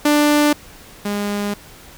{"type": "tone pair in turn", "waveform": "sawtooth", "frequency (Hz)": [295.5, 204.5], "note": ["D4", "G#3"], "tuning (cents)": [11, -26], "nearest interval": "tritone", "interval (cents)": 637, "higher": "first", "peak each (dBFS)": [-8, -16], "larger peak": "first", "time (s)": [[0.05, 0.53], [1.05, 1.54]], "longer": "second", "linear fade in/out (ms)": 5, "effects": ["pink hiss -42 dBFS RMS until 1.97 s"]}